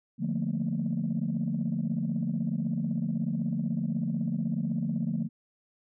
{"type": "chord", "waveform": "sine", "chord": "Bb major seventh", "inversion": "first", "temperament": "equal with one note detuned", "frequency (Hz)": [146.83, 174.61, 220, 236.1], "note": ["D3", "F3", "A3", "Bb3"], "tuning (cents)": [0, 0, 0, 22], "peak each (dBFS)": [-33, -31, -31, -33], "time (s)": [0.18, 5.29], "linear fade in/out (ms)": 50, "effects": ["tanh soft clip ceiling -20 dBFS"]}